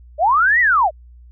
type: linear two-way sweep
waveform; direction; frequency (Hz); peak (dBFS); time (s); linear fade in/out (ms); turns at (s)
sine; up then down; 563 to 2004 to 563; -11; 0.18-0.91; 50; 0.6
effects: added 60 Hz sine -40 dBFS peak until 1.31 s